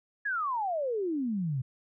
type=exponential sweep; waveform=sine; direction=down; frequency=1723 to 122.5 Hz; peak=-28 dBFS; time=0.25-1.62 s; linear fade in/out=10 ms; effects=none